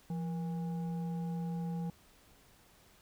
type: tone with frequency modulation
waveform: sine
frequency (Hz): 171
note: F3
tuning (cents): -36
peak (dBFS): -34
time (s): 0.1-1.9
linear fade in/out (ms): 2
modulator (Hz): 646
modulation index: 0.35
effects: pink hiss -63 dBFS RMS until 3.01 s